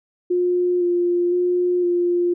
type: tone with vibrato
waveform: sine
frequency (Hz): 353.8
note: F4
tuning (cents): +23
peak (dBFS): -16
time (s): 0.3-2.34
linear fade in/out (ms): 10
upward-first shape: square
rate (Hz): 0.98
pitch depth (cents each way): 15
effects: none